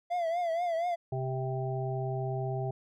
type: tone with vibrato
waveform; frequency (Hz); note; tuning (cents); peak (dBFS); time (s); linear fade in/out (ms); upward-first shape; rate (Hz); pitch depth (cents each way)
triangle; 682; F5; -41; -26; 0.1-0.96; 20; triangle; 4.2; 100
type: harmonic tone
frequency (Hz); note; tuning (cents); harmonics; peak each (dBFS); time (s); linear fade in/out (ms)
130.81; C3; 0; 1 / 3 / 5 / 6; -32 / -37 / -39 / -40; 1.12-2.71; 5
effects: none